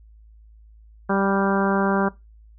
harmonic tone with a mistuned harmonic, 196 Hz, G3, in tune, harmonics 1 / 2 / 3 / 4 / 5 / 6 / 7 / 8, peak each -22 / -25 / -27 / -28 / -29 / -30 / -30 / -31 dBFS, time 1.09-2.09 s, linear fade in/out 10 ms, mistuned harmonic 7, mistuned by +27 cents, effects noise-tail reverb RT60 0.2 s tail -19 dB re dry + added 54 Hz sine -46 dBFS peak until 2.58 s

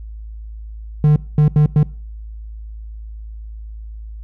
triangle tone bursts at uneven times, 150 Hz, D3, 37 cents sharp, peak -6 dBFS, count 4, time 1.04-1.16 / 1.38-1.48 / 1.56-1.66 / 1.76-1.83 s, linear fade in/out 2 ms, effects noise-tail reverb RT60 0.4 s tail -21 dB re dry + added 54 Hz sine -29 dBFS peak until 4.23 s

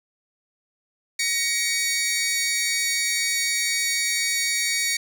15% pulse tone pair together, 1891 / 2249 Hz, A#6 / C#7, +24 / +24 cents, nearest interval minor third, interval 300 cents, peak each -21 / -16 dBFS, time 1.19-4.97 s, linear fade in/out 5 ms, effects none

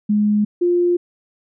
sine tone pair in turn, 209.2 / 351.2 Hz, G#3 / F4, +13 / +10 cents, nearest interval major sixth, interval 897 cents, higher second, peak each -13 dBFS, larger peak neither, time 0.09-0.45 / 0.61-0.97 s, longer neither, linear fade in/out 10 ms, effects none

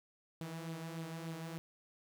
sawtooth tone with flanger, 163.6 Hz, E3, 13 cents flat, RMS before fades -44 dBFS, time 0.41-1.58 s, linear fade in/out 0 ms, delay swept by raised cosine 0.24 to 5.04 ms, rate 3.4 Hz, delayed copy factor +0.5, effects none

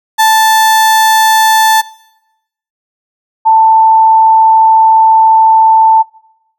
35% pulse / sine tone pair in turn, 880 / 887.1 Hz, A5 / A5, 0 / +14 cents, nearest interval unison, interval 14 cents, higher second, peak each -3 dBFS, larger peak neither, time 0.18-1.82 / 3.45-6.03 s, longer second, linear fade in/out 20 ms, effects noise-tail reverb RT60 0.9 s tail -22 dB re dry

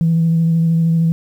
sine tone with vibrato, 164.81 Hz, E3, in tune, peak -10 dBFS, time 0.01-1.12 s, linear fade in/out 0 ms, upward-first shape sine, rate 13 Hz, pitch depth 18 cents each way, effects tanh soft clip ceiling -7 dBFS + 8-bit

